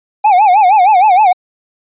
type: tone with vibrato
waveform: triangle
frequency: 789 Hz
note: G5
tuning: 11 cents sharp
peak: -3 dBFS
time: 0.24-1.33 s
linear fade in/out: 10 ms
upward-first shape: sine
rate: 6.4 Hz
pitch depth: 180 cents each way
effects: resampled to 8000 Hz